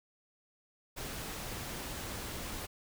pink noise, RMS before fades -41 dBFS, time 0.96-2.67 s, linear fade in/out 20 ms, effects none

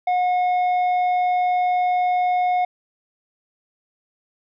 triangle tone with tanh clipping, 724 Hz, F#5, 38 cents flat, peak -18 dBFS, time 0.07-2.65 s, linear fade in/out 5 ms, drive 10 dB, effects none

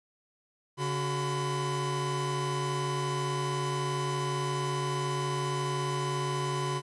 45% pulse tone cluster, 140.9 / 370.9 / 1008 Hz, C#3 / F#4 / B5, +29 / +4 / +35 cents, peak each -32 / -35 / -34 dBFS, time 0.77-6.82 s, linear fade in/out 50 ms, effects resampled to 24000 Hz + 11-bit

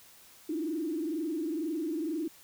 sine tone with frequency modulation, 319.2 Hz, D#4, 44 cents sharp, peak -30 dBFS, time 0.49-2.28 s, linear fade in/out 5 ms, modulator 22.1 Hz, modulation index 1.2, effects white hiss -56 dBFS RMS until 2.43 s

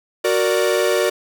45% pulse chord, Gb augmented, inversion none, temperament equal, 370 / 466.2 / 587.3 Hz, Gb4 / Bb4 / D5, 0 / 0 / 0 cents, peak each -20 dBFS, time 0.24-1.1 s, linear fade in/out 10 ms, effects none

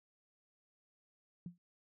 sine tone with exponential decay, 174.61 Hz, F3, in tune, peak -39 dBFS, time 1.46-1.58 s, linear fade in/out 2 ms, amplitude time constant 26 ms, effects none

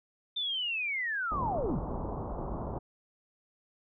sine linear sweep, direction down, 3600 to 84.5 Hz, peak -30 dBFS, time 0.36-1.8 s, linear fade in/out 10 ms
pink low-pass noise, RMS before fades -36 dBFS, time 1.31-2.79 s, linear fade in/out 10 ms, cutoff 1100 Hz, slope 48 dB/octave
effects none

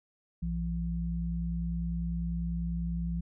sine tone pair together, 60.1 / 170 Hz, B1 / F3, -46 / -46 cents, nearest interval octave + tritone, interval 1800 cents, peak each -33 / -32 dBFS, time 0.42-3.21 s, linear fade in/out 10 ms, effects none

